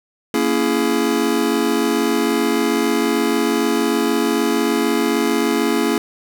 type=chord; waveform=square; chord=A# half-diminished seventh; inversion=none; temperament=just; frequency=233.1 / 279.7 / 335.6 / 419.5 Hz; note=A#3 / C#4 / E4 / G#4; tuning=0 / +16 / +31 / +17 cents; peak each=-22 dBFS; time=0.34-5.98 s; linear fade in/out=2 ms; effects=none